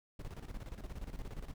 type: noise with tremolo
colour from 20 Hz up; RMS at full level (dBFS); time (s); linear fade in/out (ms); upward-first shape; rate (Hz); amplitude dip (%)
brown; -42; 0.19-1.54; 5; square; 17; 70
effects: none